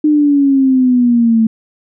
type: exponential sweep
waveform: sine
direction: down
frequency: 305.1 to 220.9 Hz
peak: -7 dBFS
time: 0.04-1.47 s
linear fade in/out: 5 ms
effects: none